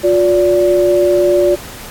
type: tone pair together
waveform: sine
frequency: 357 / 579 Hz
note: F4 / D5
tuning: +38 / -25 cents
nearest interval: minor sixth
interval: 837 cents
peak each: -11 dBFS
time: 0.03-1.56 s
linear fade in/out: 20 ms
effects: pink hiss -31 dBFS RMS until 1.9 s + AAC 64 kbps